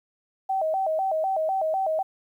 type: tone with vibrato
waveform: sine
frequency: 697 Hz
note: F5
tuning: 4 cents flat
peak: -22 dBFS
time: 0.49-2.03 s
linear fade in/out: 10 ms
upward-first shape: square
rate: 4 Hz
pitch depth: 170 cents each way
effects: 10-bit